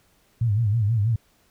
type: tone with vibrato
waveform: sine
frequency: 109.1 Hz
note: A2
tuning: 14 cents flat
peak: -18 dBFS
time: 0.41-1.16 s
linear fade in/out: 5 ms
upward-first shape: sine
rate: 6.2 Hz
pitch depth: 150 cents each way
effects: pink hiss -62 dBFS RMS until 1.5 s